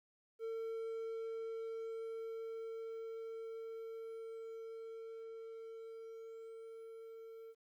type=tone with level ramp; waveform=triangle; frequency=451.3 Hz; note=A4; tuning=44 cents sharp; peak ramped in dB=-37 to -48 dBFS; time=0.39-7.55 s; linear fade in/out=50 ms; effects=13-bit